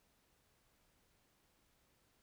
silence, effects pink hiss -75 dBFS RMS until 2.22 s

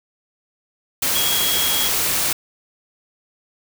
sine tone in noise, 3298 Hz, G#7, 13 cents flat, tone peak -22 dBFS, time 1.15-1.88 s, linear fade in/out 5 ms, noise white, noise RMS -20 dBFS, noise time 1.02-2.33 s, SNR -5 dB, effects none

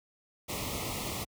pink band-stop noise, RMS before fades -35 dBFS, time 0.48-1.25 s, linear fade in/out 20 ms, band 1300 to 1900 Hz, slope 96 dB/octave, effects high-pass 60 Hz 12 dB/octave

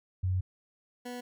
sine / 20% pulse tone pair in turn, 92.5 / 245.5 Hz, F#2 / B3, 0 / -10 cents, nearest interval octave + perfect fourth, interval 1690 cents, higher second, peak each -26 / -33 dBFS, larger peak first, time 0.23-0.41 / 1.05-1.21 s, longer first, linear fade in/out 10 ms, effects none

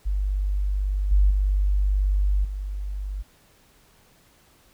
sine tone with level steps, 49.11 Hz, G1, 4 cents sharp, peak -21 / -14 / -18 / -27 dBFS, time 0.05-3.23 s, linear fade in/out 20 ms, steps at 1.11 / 1.3 / 2.44 s, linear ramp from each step 10 ms, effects pink hiss -58 dBFS RMS until 4.73 s

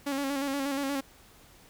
sawtooth tone with vibrato, 277.2 Hz, C#4, in tune, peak -25 dBFS, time 0.06-1.01 s, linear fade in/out 10 ms, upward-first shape square, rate 8.4 Hz, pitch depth 41 cents each way, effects pink hiss -56 dBFS RMS until 1.69 s

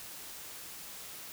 silence, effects white hiss -46 dBFS RMS until 1.32 s

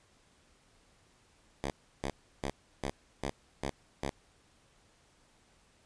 5% pulse tone bursts, 69.3 Hz, C#2, in tune, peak -22 dBFS, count 7, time 1.64-4.093 s, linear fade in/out 0 ms, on 59 ms, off 340 ms, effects pink hiss -66 dBFS RMS until 5.85 s + resampled to 22050 Hz

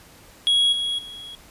triangle tone with level steps, 3322 Hz, G#7, in tune, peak -14 / -21 / -34 dBFS, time 0.47-1.35 s, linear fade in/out 0 ms, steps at 0.72 / 0.98 s, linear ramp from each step 10 ms, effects pink hiss -49 dBFS RMS until 1.5 s + resampled to 32000 Hz

